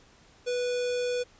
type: tone with notch filter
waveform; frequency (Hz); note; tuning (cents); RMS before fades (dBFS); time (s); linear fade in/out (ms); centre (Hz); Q
square; 491.6; B4; -8; -29; 0.46-1.24; 20; 1200; 1.2
effects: pink hiss -58 dBFS RMS until 1.39 s + resampled to 16000 Hz